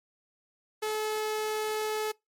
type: tone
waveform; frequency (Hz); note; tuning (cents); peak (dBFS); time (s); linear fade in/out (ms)
sawtooth; 430.5; A4; -38; -25; 0.82-2.12; 10
effects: noise-tail reverb RT60 0.2 s tail -25 dB re dry + MP3 64 kbps